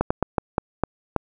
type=slowing click train; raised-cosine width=1 ms; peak=-5 dBFS; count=7; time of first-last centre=0.01-1.163 s; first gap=95 ms; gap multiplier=1.28; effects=none